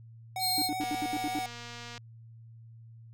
square tone with vibrato, 746 Hz, F#5, 14 cents sharp, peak -33 dBFS, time 0.36-1.46 s, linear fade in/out 2 ms, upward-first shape sine, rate 5.2 Hz, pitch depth 16 cents each way
sawtooth tone, 4193 Hz, C8, 3 cents sharp, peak -25 dBFS, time 0.39-0.7 s, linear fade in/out 50 ms
triangle tone bursts, 298 Hz, D4, 25 cents sharp, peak -29 dBFS, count 8, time 0.58-1.389 s, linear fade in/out 0 ms, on 39 ms, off 71 ms
click train, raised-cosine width 0.2 ms, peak -27 dBFS, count 279, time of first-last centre 0.81-1.978 s, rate 238 Hz
effects added 114 Hz sine -48 dBFS peak until 3.13 s

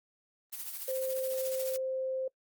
blue noise with tremolo, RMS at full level -38 dBFS, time 0.52-1.77 s, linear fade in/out 10 ms, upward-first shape sine, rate 14 Hz, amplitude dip 55%
sine tone, 523.3 Hz, C5, in tune, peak -31 dBFS, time 0.88-2.28 s, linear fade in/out 5 ms
effects noise-tail reverb RT60 0.1 s tail -25 dB re dry + Opus 24 kbps

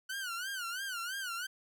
sawtooth tone with vibrato, 1480 Hz, F#6, in tune, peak -33 dBFS, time 0.09-1.47 s, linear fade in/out 10 ms, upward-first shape sine, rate 3 Hz, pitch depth 150 cents each way, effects none

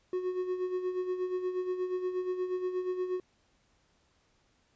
triangle tone with tremolo, 366.2 Hz, F#4, 18 cents flat, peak -26 dBFS, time 0.13-3.2 s, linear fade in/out 2 ms, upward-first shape sine, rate 8.4 Hz, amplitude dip 60%, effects pink hiss -70 dBFS RMS until 4.75 s + resampled to 16000 Hz

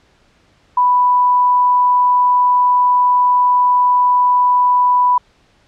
sine tone, 990 Hz, B5, 4 cents sharp, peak -9 dBFS, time 0.77-5.18 s, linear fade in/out 5 ms, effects pink hiss -54 dBFS RMS until 5.67 s + low-pass 5000 Hz 12 dB/octave

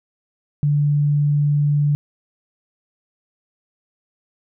sine tone, 146.1 Hz, D3, 9 cents flat, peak -14 dBFS, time 0.63-1.95 s, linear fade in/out 0 ms, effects none

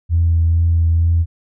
sine tone with vibrato, 83.4 Hz, E2, 21 cents sharp, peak -10 dBFS, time 0.09-1.26 s, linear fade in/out 50 ms, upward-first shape triangle, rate 2.2 Hz, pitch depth 19 cents each way, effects tanh soft clip ceiling -6 dBFS

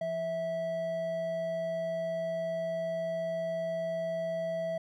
triangle tone pair together, 171.4 / 654.1 Hz, F3 / E5, -32 / -14 cents, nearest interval octave + major seventh, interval 2318 cents, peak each -40 / -29 dBFS, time 0.01-4.78 s, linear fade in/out 5 ms, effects none

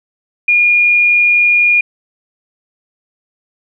sine tone, 2428 Hz, D#7, 43 cents flat, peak -7 dBFS, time 0.48-1.81 s, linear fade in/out 5 ms, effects none

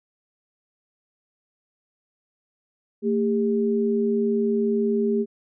sine tone pair together, 224.9 / 402.9 Hz, A3 / G4, +38 / +48 cents, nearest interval minor seventh, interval 1010 cents, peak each -22 dBFS, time 3.02-5.26 s, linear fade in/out 50 ms, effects none

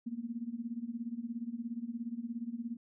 sine tone with tremolo, 234.2 Hz, A#3, 8 cents sharp, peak -33 dBFS, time 0.06-2.77 s, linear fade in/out 10 ms, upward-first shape sine, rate 17 Hz, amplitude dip 85%, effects none

